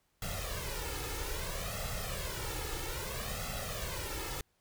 pink noise with flanger, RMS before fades -38 dBFS, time 0.22-4.41 s, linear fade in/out 2 ms, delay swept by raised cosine 1.5 to 2.33 ms, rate 0.61 Hz, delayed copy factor +0.8, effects pink hiss -75 dBFS RMS until 4.6 s

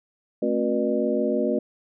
sine tone cluster, 221.4 / 267.9 / 363.3 / 483 / 603 Hz, A3 / C4 / F#4 / B4 / D5, +11 / +41 / -32 / -39 / +46 cents, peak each -27 dBFS, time 0.42-1.59 s, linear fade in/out 5 ms, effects none

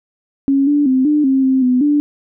sine tone with pitch steps, 274.8 / 291.2 / 260.1 / 298.8 / 266.9 / 263.1 / 251.4 / 293.1 Hz, C#4 / D4 / C4 / D4 / C4 / C4 / B3 / D4, -15 / -15 / -10 / +30 / +35 / +10 / +31 / -3 cents, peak -10 dBFS, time 0.48-2 s, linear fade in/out 0 ms, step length 190 ms, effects none

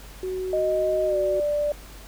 sine tone, 372.4 Hz, F#4, 11 cents sharp, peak -26 dBFS, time 0.23-1.4 s, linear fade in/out 2 ms
sine tone with pitch glide, 622.3 to 589.1 Hz, D#5 to D5, 0 to +5 cents, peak -21 dBFS, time 0.53-1.72 s, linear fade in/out 2 ms, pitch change -95 cents, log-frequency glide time 1.06-1.17 s
effects added 49 Hz sine -43 dBFS peak until 2.07 s + pink hiss -46 dBFS RMS until 2.07 s

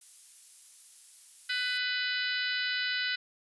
violet noise, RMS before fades -48 dBFS, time 0.01-1.78 s, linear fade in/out 5 ms
harmonic tone, 498.4 Hz, B4, 16 cents sharp, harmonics 3 / 4 / 5 / 6 / 7 / 8 / 9 / 10, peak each -33 / -36 / -41 / -37 / -45 / -36 / -43 / -42 dBFS, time 1.49-3.16 s, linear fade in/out 10 ms
effects resampled to 24000 Hz

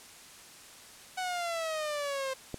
sawtooth exponential sweep, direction down, 750 to 523.3 Hz, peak -28 dBFS, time 1.17-2.34 s, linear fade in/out 10 ms
click, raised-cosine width 2 ms, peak -22 dBFS, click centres 2.543 s
effects white hiss -51 dBFS RMS until 2.58 s + low-pass 10000 Hz 12 dB/octave

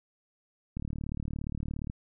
click train, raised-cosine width 5 ms, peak -23 dBFS, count 43, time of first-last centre 0.77-1.899 s, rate 37.2 Hz, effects none

